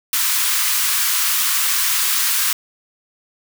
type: high-pass noise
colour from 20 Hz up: white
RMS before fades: -18 dBFS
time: 0.13-2.53 s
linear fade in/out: 2 ms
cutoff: 990 Hz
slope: 48 dB/octave
effects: none